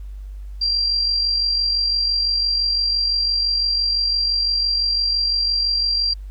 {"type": "tone with amplitude modulation", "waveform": "sine", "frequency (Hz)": 4739, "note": "D8", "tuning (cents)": 15, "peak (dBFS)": -15, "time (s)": [0.61, 6.14], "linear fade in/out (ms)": 10, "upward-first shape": "sine", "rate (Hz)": 45.9, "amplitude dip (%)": 40, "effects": ["added 49 Hz sine -30 dBFS peak until 6.3 s", "pink hiss -60 dBFS RMS until 6.3 s"]}